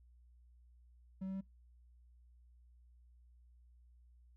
triangle tone with pitch steps, 189.6 / 191.25 / 192.91 Hz, F#3 / G3 / G3, +43 / -42 / -27 cents, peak -37 dBFS, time 1.21-1.411 s, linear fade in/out 10 ms, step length 67 ms, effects noise-tail reverb RT60 0.2 s tail -24 dB re dry + added 60 Hz sine -61 dBFS peak until 4.36 s

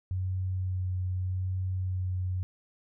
sine tone with vibrato, 92.5 Hz, F#2, in tune, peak -28 dBFS, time 0.11-2.43 s, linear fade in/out 0 ms, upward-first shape sine, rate 0.83 Hz, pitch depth 13 cents each way, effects none

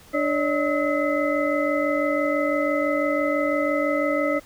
sine tone cluster, 295 / 566 / 612 / 1288 / 2034 Hz, D4 / C#5 / D#5 / E6 / C7, +8 / +36 / -29 / -41 / -50 cents, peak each -25 / -24 / -27 / -29 / -29 dBFS, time 0.13-4.4 s, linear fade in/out 20 ms, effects pink hiss -50 dBFS RMS until 4.45 s

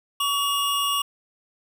square tone pair together, 1130.2 / 2848 Hz, C#6 / F7, +33 / +33 cents, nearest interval octave + major third, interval 1600 cents, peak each -25 dBFS, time 0.2-1.02 s, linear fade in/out 5 ms, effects none

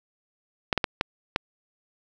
clicks, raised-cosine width 0.3 ms, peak -6 dBFS, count 5, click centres 0.728 / 0.777 / 0.842 / 1.011 / 1.361 s, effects none

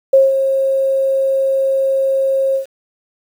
sine tone with ADSR envelope, 538 Hz, C5, 48 cents sharp, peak -4 dBFS, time 0.13-2.66 s, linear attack 7 ms, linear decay 180 ms, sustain -8 dB, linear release 110 ms, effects 7-bit

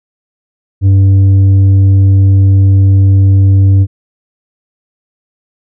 sine tone with tanh clipping, 97.2 Hz, G2, 14 cents flat, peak -4 dBFS, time 0.81-3.87 s, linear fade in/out 50 ms, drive 5 dB, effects none

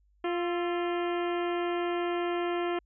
harmonic tone with a mistuned harmonic, 349.2 Hz, F4, in tune, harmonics 1 / 2 / 3 / 4 / 5 / 6 / 7 / 8 / 9, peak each -29 / -35 / -39 / -41 / -43 / -45 / -46 / -47 / -48 dBFS, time 0.24-2.79 s, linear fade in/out 5 ms, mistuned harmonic 4, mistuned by -62 cents, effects added 50 Hz sine -63 dBFS peak until 2.85 s

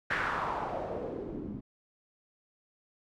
white noise with low-pass filter sweep, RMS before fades -35 dBFS, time 0.1-1.61 s, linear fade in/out 10 ms, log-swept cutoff 1800 to 220 Hz, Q 2.9, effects none

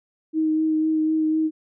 sine tone with vibrato, 314 Hz, D#4, 16 cents sharp, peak -18 dBFS, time 0.33-1.51 s, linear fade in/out 50 ms, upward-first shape sine, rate 4 Hz, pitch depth 14 cents each way, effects none

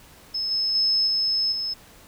sine tone with level steps, 5200 Hz, E8, 24 cents flat, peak -24 / -21 / -18 / -20 / -25 dBFS, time 0.34-1.74 s, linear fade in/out 10 ms, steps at 0.51 / 0.75 / 1.07 / 1.52 s, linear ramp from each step 2 ms, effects pink hiss -50 dBFS RMS until 2.07 s

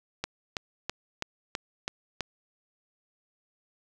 click train, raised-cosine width 0.2 ms, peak -13 dBFS, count 7, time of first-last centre 0.24-2.207 s, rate 3.05 Hz, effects none

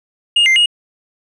triangle tone with pitch steps, 2845 / 2092 / 2872 Hz, F7 / C7 / F7, +31 / -1 / +48 cents, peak -7 dBFS, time 0.36-0.66 s, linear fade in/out 5 ms, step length 100 ms, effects resampled to 22050 Hz

